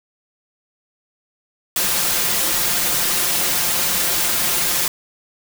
white noise with comb filter, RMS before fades -19 dBFS, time 1.76-4.88 s, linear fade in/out 2 ms, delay 5.7 ms, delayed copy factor +0.65, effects none

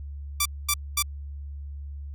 5% pulse tone bursts, 1168 Hz, D6, 10 cents flat, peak -9 dBFS, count 3, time 0.4-1.025 s, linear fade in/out 5 ms, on 55 ms, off 230 ms, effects added 71 Hz sine -34 dBFS peak until 2.14 s

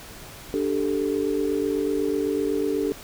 sine chord, D suspended fourth, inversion none, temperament equal, 293.7 / 392 / 440 Hz, D4 / G4 / A4, 0 / 0 / 0 cents, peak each -26 dBFS, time 0.54-2.92 s, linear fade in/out 0 ms, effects pink hiss -42 dBFS RMS until 3.03 s

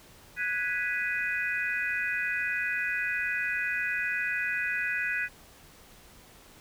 sine chord, G# minor seventh, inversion third, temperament equal, 1480 / 1661.2 / 1975.5 / 2489 Hz, F#6 / G#6 / B6 / D#7, 0 / 0 / 0 / 0 cents, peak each -33 dBFS, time 0.36-5.29 s, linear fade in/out 50 ms, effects pink hiss -54 dBFS RMS until 6.6 s

